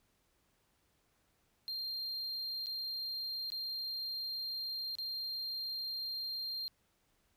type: tone with dropouts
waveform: triangle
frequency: 4189 Hz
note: C8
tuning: 1 cent sharp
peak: -36 dBFS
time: 1.68-6.68 s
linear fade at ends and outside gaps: 0 ms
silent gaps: 2.66-2.668 / 3.502-3.52 / 4.953-4.985 s
effects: pink hiss -75 dBFS RMS until 7.36 s